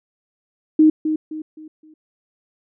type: tone with echo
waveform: sine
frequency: 311.1 Hz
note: D#4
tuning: in tune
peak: -8 dBFS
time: 0.79-0.9 s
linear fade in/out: 5 ms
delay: 260 ms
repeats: 4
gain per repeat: -9 dB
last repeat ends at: 1.94 s
effects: none